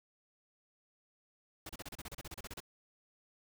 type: noise bursts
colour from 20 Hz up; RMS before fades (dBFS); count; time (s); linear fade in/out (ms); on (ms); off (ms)
pink; -45; 15; 1.66-2.603; 5; 33; 32
effects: none